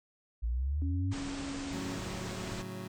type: exponential sweep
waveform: sine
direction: up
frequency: 55 to 101.8 Hz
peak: -29 dBFS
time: 0.42-1.14 s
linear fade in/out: 20 ms
type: tone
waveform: sine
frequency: 277.2 Hz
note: C#4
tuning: in tune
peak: -37 dBFS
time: 0.82-1.98 s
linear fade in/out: 0 ms
type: low-pass noise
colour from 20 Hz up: pink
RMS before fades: -42 dBFS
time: 1.11-2.63 s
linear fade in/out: 20 ms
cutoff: 8600 Hz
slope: 96 dB/octave
type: chord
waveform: 25% pulse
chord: F# minor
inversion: first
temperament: equal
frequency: 110 / 138.59 / 185 Hz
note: A2 / C#3 / F#3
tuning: 0 / 0 / 0 cents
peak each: -40 / -44 / -38 dBFS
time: 1.72-2.88 s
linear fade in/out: 10 ms
effects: none